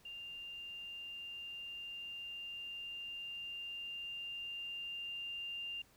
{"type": "tone with level ramp", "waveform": "sine", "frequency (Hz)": 2794, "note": "F7", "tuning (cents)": 0, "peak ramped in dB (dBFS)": [-45, -40], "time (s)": [0.05, 5.82], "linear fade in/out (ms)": 5, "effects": ["pink hiss -67 dBFS RMS until 5.96 s"]}